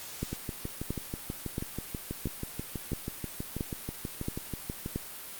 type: two click trains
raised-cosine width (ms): 3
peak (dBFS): -21 / -18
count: 29 / 8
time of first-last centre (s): 0.33-4.861 / 0.23-4.96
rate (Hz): 6.18 / 1.48
effects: white hiss -43 dBFS RMS until 5.39 s + Opus 48 kbps